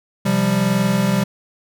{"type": "chord", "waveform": "square", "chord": "C suspended fourth", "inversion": "none", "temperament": "equal", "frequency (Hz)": [130.81, 174.61, 196], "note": ["C3", "F3", "G3"], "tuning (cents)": [0, 0, 0], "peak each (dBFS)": [-23, -22, -18], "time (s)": [0.25, 1.24], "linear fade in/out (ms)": 10, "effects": []}